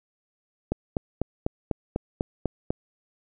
click train, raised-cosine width 2 ms, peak -11 dBFS, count 9, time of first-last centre 0.72-2.705 s, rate 4.03 Hz, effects none

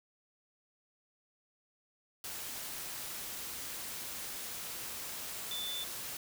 sine tone in noise, 3520 Hz, A7, in tune, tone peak -37 dBFS, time 5.51-5.84 s, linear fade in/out 2 ms, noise white, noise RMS -42 dBFS, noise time 2.24-6.17 s, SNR +2 dB, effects none

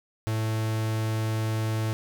45% pulse tone, 110 Hz, A2, in tune, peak -25 dBFS, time 0.27-1.93 s, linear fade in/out 0 ms, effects none

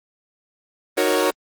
sawtooth chord, D# minor seventh, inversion none, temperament equal, 311.1 / 370 / 466.2 / 554.4 Hz, D#4 / F#4 / A#4 / C#5, 0 / 0 / 0 / 0 cents, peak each -20 / -18 / -18 / -17 dBFS, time 0.97-1.31 s, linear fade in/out 10 ms, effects Opus 24 kbps

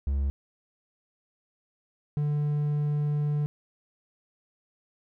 triangle tone pair in turn, 69.3 / 147.61 Hz, C#2 / D3, 0 / +9 cents, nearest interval octave + minor second, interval 1309 cents, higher second, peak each -22 dBFS, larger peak neither, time 0.07-0.3 / 2.17-3.46 s, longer second, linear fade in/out 0 ms, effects none

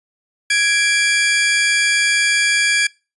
sawtooth tone pair together, 1661 / 2349 Hz, G#6 / D7, 0 / 0 cents, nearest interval tritone, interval 600 cents, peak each -13 dBFS, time 0.5-2.87 s, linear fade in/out 5 ms, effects noise-tail reverb RT60 0.3 s tail -24 dB re dry + resampled to 24000 Hz

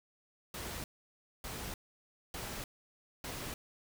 pink noise bursts, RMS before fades -42 dBFS, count 4, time 0.54-3.54 s, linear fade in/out 2 ms, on 300 ms, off 600 ms, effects none

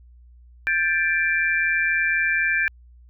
sine tone cluster, 1583 / 1747 / 2356 Hz, G6 / A6 / D7, +17 / -13 / +5 cents, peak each -23 dBFS, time 0.67-2.68 s, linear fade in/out 0 ms, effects added 60 Hz sine -46 dBFS peak until 3.09 s

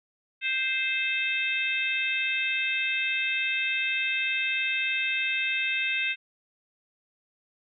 harmonic tone with a mistuned harmonic, 523.3 Hz, C5, in tune, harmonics 3 / 4 / 5 / 6 / 7, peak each -34 / -31 / -27 / -39 / -35 dBFS, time 0.41-6.16 s, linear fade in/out 50 ms, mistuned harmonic 6, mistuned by +19 cents, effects none

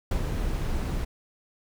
brown noise with ADSR envelope, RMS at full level -24 dBFS, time 0.11-1.05 s, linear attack 4 ms, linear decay 67 ms, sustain -4 dB, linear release 10 ms, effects none

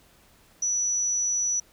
sine tone with amplitude modulation, 5910 Hz, F#8, 3 cents flat, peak -21 dBFS, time 0.62-1.6 s, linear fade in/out 5 ms, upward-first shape sine, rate 207 Hz, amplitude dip 40%, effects pink hiss -58 dBFS RMS until 1.72 s

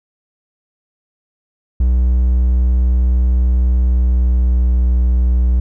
triangle tone with pitch glide, 61.9 to 61.33 Hz, B1 to B1, +5 to -11 cents, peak -8 dBFS, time 1.8-5.6 s, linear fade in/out 5 ms, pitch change -16 cents, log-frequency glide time 3.74-4.72 s, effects none

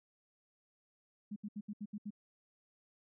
sine tone bursts, 207.7 Hz, G#3, in tune, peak -39 dBFS, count 7, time 1.31-2.106 s, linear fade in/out 10 ms, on 52 ms, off 72 ms, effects none

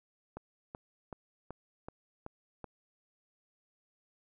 click train, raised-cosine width 1 ms, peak -28 dBFS, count 7, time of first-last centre 0.37-2.643 s, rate 2.64 Hz, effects none

